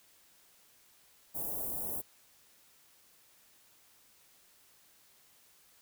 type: band-stop noise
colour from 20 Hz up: white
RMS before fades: -37 dBFS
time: 1.34-2.02 s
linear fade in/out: 20 ms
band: 770 to 11000 Hz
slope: 24 dB/octave
effects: white hiss -64 dBFS RMS until 5.81 s